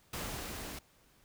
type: noise with level ramp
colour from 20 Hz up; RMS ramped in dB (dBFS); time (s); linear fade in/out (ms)
pink; -39 to -44; 0.13-0.79; 5
effects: pink hiss -66 dBFS RMS until 1.24 s